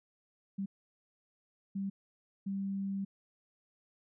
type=tone bursts at uneven times; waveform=sine; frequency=196 Hz; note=G3; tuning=in tune; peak=-33 dBFS; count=3; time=0.58-0.66 / 1.75-1.9 / 2.46-3.05 s; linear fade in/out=10 ms; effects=none